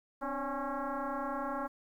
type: tone with frequency modulation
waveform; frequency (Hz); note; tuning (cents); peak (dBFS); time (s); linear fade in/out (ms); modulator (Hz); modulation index
sine; 260.6; C4; -7; -33; 0.21-1.68; 20; 276; 4.2
effects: 11-bit